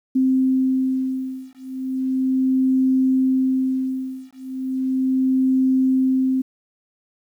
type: beating tone pair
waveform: sine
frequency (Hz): 261.1 / 261.46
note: C4 / C4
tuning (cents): -3 / -1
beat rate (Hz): 0.36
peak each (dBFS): -20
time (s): 0.15-6.42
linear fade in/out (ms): 10
effects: 9-bit